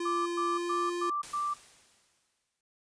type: tone with pitch glide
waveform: square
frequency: 345.3 to 349.5 Hz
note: F4 to F4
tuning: -20 to +1 cents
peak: -32 dBFS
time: 0-1.1 s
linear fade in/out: 5 ms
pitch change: +21 cents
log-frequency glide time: 0.52-0.76 s
type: tone bursts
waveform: sine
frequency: 1174.7 Hz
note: D6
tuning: in tune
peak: -29 dBFS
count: 5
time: 0.05-1.54 s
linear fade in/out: 10 ms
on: 210 ms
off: 110 ms
type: noise with exponential decay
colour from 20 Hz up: white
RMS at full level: -43 dBFS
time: 1.23-2.61 s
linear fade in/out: 2 ms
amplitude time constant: 300 ms
effects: noise-tail reverb RT60 0.2 s tail -22 dB re dry + resampled to 22050 Hz